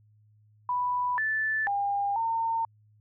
sine tone with pitch steps, 988 / 1753 / 804 / 910 Hz, B5 / A6 / G5 / A#5, 0 / -7 / +44 / -42 cents, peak -25 dBFS, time 0.69-2.65 s, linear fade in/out 2 ms, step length 490 ms, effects added 106 Hz sine -58 dBFS peak until 3 s

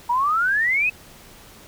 sine exponential sweep, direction up, 932.3 to 2600 Hz, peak -17 dBFS, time 0.09-0.9 s, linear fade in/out 10 ms, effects pink hiss -46 dBFS RMS until 1.67 s

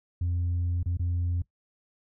sine tone with dropouts, 87.31 Hz, F2, in tune, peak -23 dBFS, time 0.21-1.42 s, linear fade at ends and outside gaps 5 ms, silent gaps 0.83-0.859 / 0.971-0.995 s, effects noise-tail reverb RT60 0.1 s tail -21 dB re dry + tanh soft clip ceiling -23 dBFS

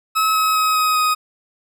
40% pulse tone with pitch steps, 1288 / 1279.1 / 1270.3 / 1261.5 / 1252.8 Hz, E6 / D#6 / D#6 / D#6 / D#6, -41 / +47 / +36 / +23 / +11 cents, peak -14 dBFS, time 0.15-1.15 s, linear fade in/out 20 ms, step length 200 ms, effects none

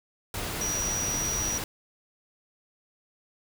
sine tone in noise, 5800 Hz, F#8, 35 cents flat, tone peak -28 dBFS, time 0.61-1.58 s, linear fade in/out 2 ms, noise pink, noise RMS -33 dBFS, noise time 0.34-1.64 s, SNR +2 dB, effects none

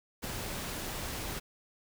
pink noise, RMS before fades -38 dBFS, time 0.22-1.4 s, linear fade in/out 20 ms, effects none

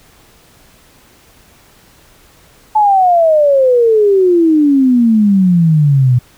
sine exponential sweep, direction down, 870 to 120.8 Hz, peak -6 dBFS, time 2.75-6.19 s, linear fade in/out 10 ms, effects pink hiss -46 dBFS RMS until 6.37 s

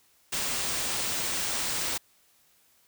white band-stop noise, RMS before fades -30 dBFS, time 0.32-1.98 s, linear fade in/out 10 ms, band 10000 to 15000 Hz, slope 96 dB/octave, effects white hiss -64 dBFS RMS until 2.87 s

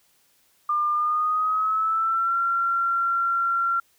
sine tone with pitch glide, 1200 to 1370.5 Hz, D6 to F6, +37 to -33 cents, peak -20 dBFS, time 0.69-3.8 s, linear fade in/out 5 ms, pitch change +230 cents, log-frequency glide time 0.93-2.38 s, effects white hiss -63 dBFS RMS until 3.98 s

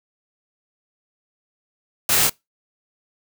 white noise with echo, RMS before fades -19 dBFS, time 2.09-2.27 s, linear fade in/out 2 ms, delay 26 ms, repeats 1, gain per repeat -2 dB, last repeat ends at 2.296 s, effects noise-tail reverb RT60 0.2 s tail -24 dB re dry

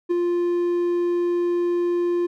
triangle tone with ADSR envelope, 349.2 Hz, F4, in tune, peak -14 dBFS, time 0.09-2.27 s, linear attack 23 ms, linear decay 7 ms, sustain -3 dB, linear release 15 ms, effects none

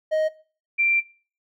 triangle / sine tone pair in turn, 625 / 2360 Hz, D#5 / D7, +8 / +8 cents, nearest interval octave + major seventh, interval 2300 cents, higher second, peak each -17 dBFS, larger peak neither, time 0.11-0.29 / 0.78-1.01 s, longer second, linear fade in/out 20 ms, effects noise-tail reverb RT60 0.4 s tail -19 dB re dry

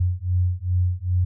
sine beating tone pair, 89 / 91.5 Hz, F2 / F#2, +33 / -19 cents, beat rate 2.5 Hz, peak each -22 dBFS, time 0-1.25 s, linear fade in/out 10 ms, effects none

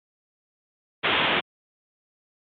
white low-pass noise, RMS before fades -22 dBFS, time 1.03-1.41 s, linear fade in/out 20 ms, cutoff 3500 Hz, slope 96 dB/octave, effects high-pass 150 Hz 12 dB/octave + MP3 48 kbps

